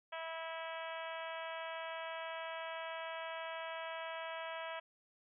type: harmonic tone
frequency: 326.1 Hz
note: E4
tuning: 19 cents flat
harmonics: 2 / 3 / 4 / 5 / 6 / 7 / 8 / 9 / 10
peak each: -45 / -47 / -50 / -50 / -53 / -53 / -54 / -56 / -55 dBFS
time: 0.12-4.8 s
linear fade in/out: 10 ms
effects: none